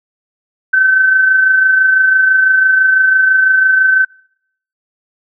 sine tone with amplitude modulation, 1533 Hz, G6, 39 cents flat, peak -5 dBFS, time 0.73-4.05 s, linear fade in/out 10 ms, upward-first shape sine, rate 26 Hz, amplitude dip 40%, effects noise-tail reverb RT60 0.7 s tail -26 dB re dry

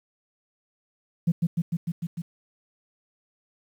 sine tone with echo, 168.7 Hz, E3, 40 cents sharp, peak -16 dBFS, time 1.27-1.32 s, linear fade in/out 10 ms, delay 150 ms, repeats 6, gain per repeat -2 dB, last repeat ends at 2.22 s, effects tanh soft clip ceiling -14 dBFS + 9-bit

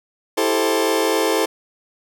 sawtooth chord, A minor seventh, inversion second, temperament just, 330 / 396 / 440 / 528 Hz, E4 / G4 / A4 / C5, +2 / +18 / 0 / +16 cents, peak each -18 / -20 / -16 / -19 dBFS, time 0.37-1.46 s, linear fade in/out 10 ms, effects none

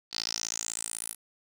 10% pulse tone with band-pass filter sweep, 56 Hz, A1, 31 cents sharp, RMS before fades -35 dBFS, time 0.11-1.16 s, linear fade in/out 50 ms, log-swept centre 4500 to 11000 Hz, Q 6.1, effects none

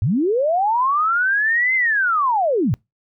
sine linear two-way sweep, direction up then down, 85.4 to 2093 to 85.4 Hz, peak -15 dBFS, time 0.02-2.74 s, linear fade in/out 0 ms, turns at 1.75 s, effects noise-tail reverb RT60 0.2 s tail -25 dB re dry

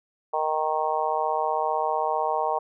harmonic tone, 155.56 Hz, D#3, in tune, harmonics 3 / 4 / 5 / 6 / 7, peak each -31 / -29 / -27 / -28 / -31 dBFS, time 0.33-2.59 s, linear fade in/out 10 ms, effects none

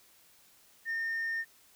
sine tone, 1822 Hz, A#6, 40 cents flat, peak -29 dBFS, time 0.85-1.45 s, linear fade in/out 50 ms, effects tanh soft clip ceiling -29 dBFS + white hiss -62 dBFS RMS until 1.75 s

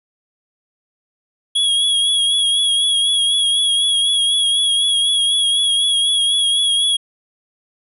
square tone with vibrato, 3322 Hz, G#7, in tune, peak -14 dBFS, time 1.55-6.97 s, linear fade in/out 10 ms, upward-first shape triangle, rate 4 Hz, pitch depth 41 cents each way, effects resampled to 32000 Hz

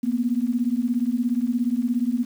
sine beating tone pair, 233.2 / 250.2 Hz, A#3 / B3, +1 / +23 cents, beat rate 17 Hz, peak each -23 dBFS, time 0.03-2.25 s, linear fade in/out 10 ms, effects 8-bit

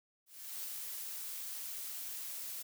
blue noise with ADSR envelope, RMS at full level -41 dBFS, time 0.26-2.63 s, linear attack 380 ms, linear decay 6 ms, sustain -2 dB, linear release 15 ms, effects none

